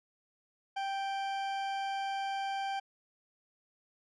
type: tone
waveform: 40% pulse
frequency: 784 Hz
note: G5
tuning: in tune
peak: -32 dBFS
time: 0.76-2.8 s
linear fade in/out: 10 ms
effects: low-pass 4000 Hz 12 dB/octave